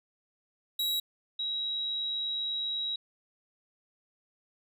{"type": "tone pair in turn", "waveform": ["45% pulse", "sine"], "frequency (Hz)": [3866, 3852], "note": ["B7", "B7"], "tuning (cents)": [-38, -44], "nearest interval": "unison", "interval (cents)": 6, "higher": "first", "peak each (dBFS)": [-28, -30], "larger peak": "first", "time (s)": [[0.79, 1], [1.39, 2.96]], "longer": "second", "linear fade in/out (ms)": 5, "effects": []}